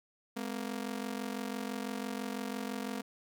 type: ring-modulated tone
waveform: sawtooth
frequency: 233.1 Hz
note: A#3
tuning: in tune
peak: -29 dBFS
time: 0.36-3.02 s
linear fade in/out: 10 ms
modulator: 23 Hz
effects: none